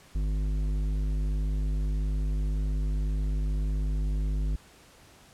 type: tone with tanh clipping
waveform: sine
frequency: 50.9 Hz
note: G#1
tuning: 34 cents flat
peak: -27 dBFS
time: 0.15-4.56 s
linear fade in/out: 5 ms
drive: 12 dB
effects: pink hiss -55 dBFS RMS until 5.33 s + low-pass 11000 Hz 12 dB/octave